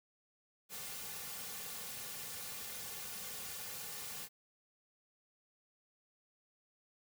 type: noise with comb filter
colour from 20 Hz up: white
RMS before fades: -45 dBFS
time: 0.69-4.29 s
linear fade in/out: 50 ms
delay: 3.1 ms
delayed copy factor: -0.9
effects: none